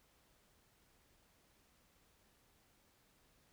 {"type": "silence", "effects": ["pink hiss -72 dBFS RMS until 3.52 s"]}